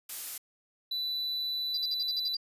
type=noise; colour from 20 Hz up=blue; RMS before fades=-37 dBFS; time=0.09-0.38 s; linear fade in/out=5 ms
type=tone; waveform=triangle; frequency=3977 Hz; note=B7; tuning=11 cents sharp; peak=-29 dBFS; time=0.91-2.35 s; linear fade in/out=5 ms
type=tone bursts; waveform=sine; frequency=4797 Hz; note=D8; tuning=36 cents sharp; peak=-30 dBFS; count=8; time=1.74-2.369 s; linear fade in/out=5 ms; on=34 ms; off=51 ms
effects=resampled to 32000 Hz

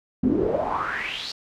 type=noise with band-pass filter sweep; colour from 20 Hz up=brown; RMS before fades=-25 dBFS; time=0.23-1.32 s; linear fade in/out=5 ms; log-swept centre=230 to 4800 Hz; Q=7; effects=none

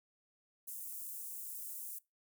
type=high-pass noise; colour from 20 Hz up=white; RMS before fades=-45 dBFS; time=0.67-1.99 s; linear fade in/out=10 ms; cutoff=8300 Hz; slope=24 dB/octave; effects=noise-tail reverb RT60 0.2 s tail -21 dB re dry

